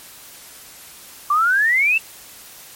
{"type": "exponential sweep", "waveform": "sine", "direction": "up", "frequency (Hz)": [1145, 2705], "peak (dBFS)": -13, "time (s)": [1.3, 1.98], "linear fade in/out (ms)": 5, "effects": ["white hiss -41 dBFS RMS until 2.75 s", "MP3 64 kbps"]}